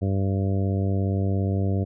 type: harmonic tone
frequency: 97.3 Hz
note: G2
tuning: 12 cents flat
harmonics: 1 / 2 / 3 / 4 / 5 / 6 / 7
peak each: -22 / -28 / -32 / -34 / -36 / -38 / -39 dBFS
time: 0.01-1.85 s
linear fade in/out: 20 ms
effects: none